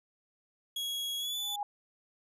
40% pulse tone with pitch glide, 3322 to 3479 Hz, G#7 to A7, 0 to -20 cents, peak -32 dBFS, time 0.76-1.56 s, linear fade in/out 5 ms, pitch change +80 cents, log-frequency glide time 1.18-1.36 s
sine tone with exponential growth, 821 Hz, G#5, 20 cents flat, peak -29 dBFS, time 1.34-1.63 s, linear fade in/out 2 ms, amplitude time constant 61 ms
effects none

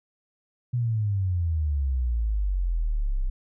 sine exponential sweep, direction down, 124.6 to 31.01 Hz, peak -22 dBFS, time 0.73-3.3 s, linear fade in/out 10 ms, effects none

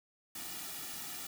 white noise with comb filter, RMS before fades -43 dBFS, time 0.35-1.27 s, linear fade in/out 5 ms, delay 1.9 ms, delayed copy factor -0.7, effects none

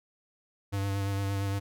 square tone with vibrato, 98.9 Hz, G2, 16 cents sharp, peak -29 dBFS, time 0.72-1.6 s, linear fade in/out 20 ms, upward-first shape sine, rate 8.7 Hz, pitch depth 21 cents each way, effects none

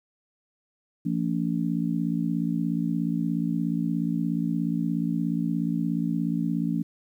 harmonic tone, 56.9 Hz, A#1, 41 cents flat, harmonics 3 / 4 / 5, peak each -27 / -28 / -29 dBFS, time 1.05-6.83 s, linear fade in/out 10 ms, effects 10-bit

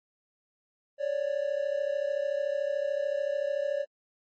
triangle tone pair together, 553.7 / 587.3 Hz, C#5 / D5, -2 / 0 cents, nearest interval minor second, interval 102 cents, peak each -28 dBFS, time 0.98-3.86 s, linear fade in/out 50 ms, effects MP3 32 kbps

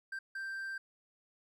triangle tone bursts at uneven times, 1571 Hz, G6, 3 cents sharp, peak -36 dBFS, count 2, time 0.12-0.19 / 0.35-0.78 s, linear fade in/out 5 ms, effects none

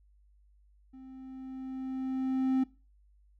triangle tone with level ramp, 262.1 Hz, C4, 3 cents sharp, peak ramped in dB -45 to -21 dBFS, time 0.93-2.64 s, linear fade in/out 10 ms, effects noise-tail reverb RT60 0.3 s tail -20 dB re dry + added 50 Hz sine -60 dBFS peak until 3.39 s

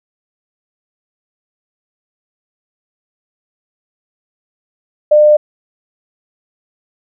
sine tone, 601 Hz, D5, 40 cents sharp, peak -4 dBFS, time 5.11-5.37 s, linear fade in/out 10 ms, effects none

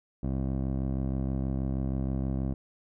15% pulse tone with low-pass filter, 66.3 Hz, C2, 23 cents sharp, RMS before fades -30 dBFS, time 0.23-2.54 s, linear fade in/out 5 ms, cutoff 460 Hz, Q 0.83, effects none

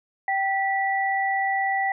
sine tone pair together, 778.4 / 1958 Hz, G5 / B6, -12 / -15 cents, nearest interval octave + major third, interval 1597 cents, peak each -23 / -25 dBFS, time 0.28-1.92 s, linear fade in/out 2 ms, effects none

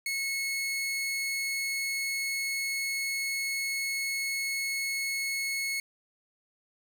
sawtooth tone, 2188 Hz, C#7, 23 cents flat, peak -26 dBFS, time 0.06-5.8 s, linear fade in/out 2 ms, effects 10-bit

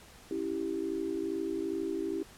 sine chord, C# diminished, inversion none, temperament equal, 277.2 / 329.6 / 392 Hz, C#4 / E4 / G4, 0 / 0 / 0 cents, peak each -39 / -34 / -35 dBFS, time 0.31-2.23 s, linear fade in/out 2 ms, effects pink hiss -54 dBFS RMS until 2.37 s + low-pass 12000 Hz 12 dB/octave

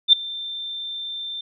sine tone with ADSR envelope, 3572 Hz, A7, 25 cents sharp, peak -6 dBFS, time 0.08-1.41 s, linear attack 49 ms, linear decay 5 ms, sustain -22 dB, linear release 4 ms, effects none

